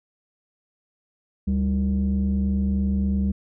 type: tone pair together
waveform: sine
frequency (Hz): 73.42 / 196.45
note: D2 / G3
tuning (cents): 0 / +4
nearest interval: octave + perfect fourth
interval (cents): 1704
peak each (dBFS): -21 / -20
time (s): 1.47-3.32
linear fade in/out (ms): 10
effects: tanh soft clip ceiling -16 dBFS